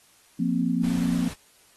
sine chord, F suspended fourth, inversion none, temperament equal, 174.61 / 233.1 / 261.6 Hz, F3 / Bb3 / C4, 0 / 0 / 0 cents, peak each -26 dBFS, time 0.39-1.29 s, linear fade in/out 10 ms
pink noise, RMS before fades -39 dBFS, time 0.83-1.34 s, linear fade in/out 10 ms
effects white hiss -58 dBFS RMS until 1.76 s + AAC 32 kbps

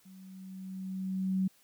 sine tone with level ramp, 189 Hz, F#3, 37 cents sharp, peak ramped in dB -50 to -25 dBFS, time 0.05-1.48 s, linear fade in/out 10 ms, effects white hiss -65 dBFS RMS until 1.63 s

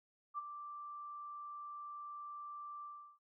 sine tone with ADSR envelope, 1174.7 Hz, D6, in tune, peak -36 dBFS, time 0.34-3.19 s, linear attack 41 ms, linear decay 24 ms, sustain -9 dB, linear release 360 ms, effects none

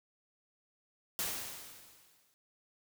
white noise with exponential decay, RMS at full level -34 dBFS, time 1.19-2.34 s, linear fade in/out 0 ms, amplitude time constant 250 ms, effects none

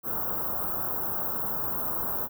white band-stop noise, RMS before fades -30 dBFS, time 0.03-2.29 s, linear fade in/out 50 ms, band 1400 to 14000 Hz, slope 48 dB/octave, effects none

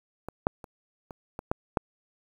clicks, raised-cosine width 1 ms, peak -21 / -8 / -28 / -26 / -21 / -11 / -9 dBFS, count 7, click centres 0.286 / 0.469 / 0.642 / 1.108 / 1.391 / 1.515 / 1.772 s, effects 8-bit

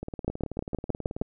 two click trains, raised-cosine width 2 ms, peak -13 / -21 dBFS, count 7 / 23, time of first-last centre 0.28-1.215 / 0.03-1.219 s, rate 6.42 / 18.5 Hz, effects none

